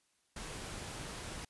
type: noise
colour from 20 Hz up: pink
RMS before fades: -44 dBFS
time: 0.36-1.45 s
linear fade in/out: 5 ms
effects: white hiss -75 dBFS RMS until 1.49 s + resampled to 24000 Hz